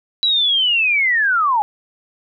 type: linear sweep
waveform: sine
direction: down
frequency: 3951 to 810 Hz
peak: -13 dBFS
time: 0.23-1.62 s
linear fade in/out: 0 ms
effects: none